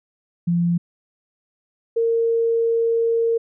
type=tone pair in turn; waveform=sine; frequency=172.2 / 459.7 Hz; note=F3 / A#4; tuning=-24 / -24 cents; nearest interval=octave + perfect fourth; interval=1700 cents; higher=second; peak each=-16 dBFS; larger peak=neither; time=0.47-0.78 / 1.96-3.38 s; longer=second; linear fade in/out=10 ms; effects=none